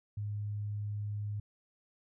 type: tone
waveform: sine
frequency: 103.83 Hz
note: G#2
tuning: in tune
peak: -34 dBFS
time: 0.17-1.4 s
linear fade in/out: 5 ms
effects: none